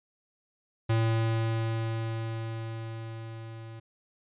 square tone with level ramp, 113 Hz, A2, 47 cents sharp, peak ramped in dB -23 to -42 dBFS, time 0.89-3.8 s, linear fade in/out 10 ms, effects resampled to 8000 Hz

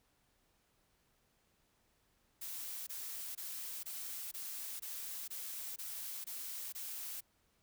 blue noise bursts, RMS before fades -44 dBFS, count 10, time 2.41-7.208 s, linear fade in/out 10 ms, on 460 ms, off 22 ms, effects pink hiss -75 dBFS RMS until 7.62 s

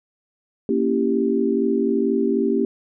sine chord, A# diminished seventh, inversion none, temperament equal, 233.1 / 277.2 / 329.6 / 392 Hz, A#3 / C#4 / E4 / G4, 0 / 0 / 0 / 0 cents, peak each -22 / -23 / -26 / -21 dBFS, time 0.69-2.65 s, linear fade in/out 2 ms, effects none

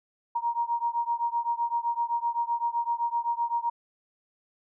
sine beating tone pair, 937 / 944.8 Hz, A#5 / A#5, +9 / +23 cents, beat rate 7.8 Hz, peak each -28 / -29 dBFS, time 0.35-3.7 s, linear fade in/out 10 ms, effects none

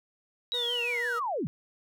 sine linear sweep, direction down, 3901 to 117.3 Hz, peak -28 dBFS, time 0.52-1.47 s, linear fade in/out 0 ms
40% pulse tone with vibrato, 480 Hz, B4, 49 cents flat, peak -34 dBFS, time 0.53-1.2 s, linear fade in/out 20 ms, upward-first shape triangle, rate 6 Hz, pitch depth 32 cents each way
effects none

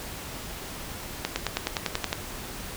accelerating click train, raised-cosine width 0.2 ms, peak -8 dBFS, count 10, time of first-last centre 1.25-2.129 s, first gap 110 ms, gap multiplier 0.97, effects pink hiss -38 dBFS RMS until 2.76 s

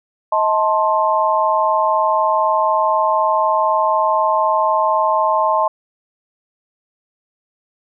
sine chord, A diminished, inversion second, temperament just, 633.6 / 880 / 1056 Hz, Eb5 / A5 / C6, +31 / 0 / +16 cents, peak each -18 / -17 / -17 dBFS, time 0.32-5.68 s, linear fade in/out 5 ms, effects none

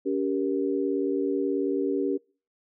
sine chord, G diminished, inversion second, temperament just, 282.2 / 392 / 470.4 Hz, Db4 / G4 / Bb4, +31 / 0 / +16 cents, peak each -27 / -27 / -31 dBFS, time 0.05-2.18 s, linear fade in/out 20 ms, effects noise-tail reverb RT60 0.4 s tail -26 dB re dry

